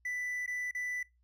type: tone with dropouts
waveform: triangle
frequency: 1984 Hz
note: B6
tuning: 7 cents sharp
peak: -32 dBFS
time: 0.05-1.03 s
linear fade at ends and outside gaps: 5 ms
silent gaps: 0.463-0.476 / 0.712-0.748 s
effects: noise-tail reverb RT60 0.2 s tail -21 dB re dry + added 60 Hz sine -67 dBFS peak until 1.23 s